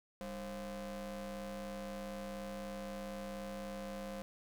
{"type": "ring-modulated tone", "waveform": "35% pulse", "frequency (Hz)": 167, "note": "E3", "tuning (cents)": 23, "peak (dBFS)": -37, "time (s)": [0.21, 4.22], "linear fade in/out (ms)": 0, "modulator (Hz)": 366, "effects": []}